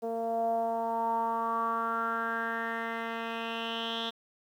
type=tone with low-pass filter sweep; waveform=10% pulse; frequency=228.6 Hz; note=A#3; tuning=34 cents flat; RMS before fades=-32 dBFS; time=0.02-4.11 s; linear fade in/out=20 ms; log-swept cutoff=560 to 3500 Hz; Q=6; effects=10-bit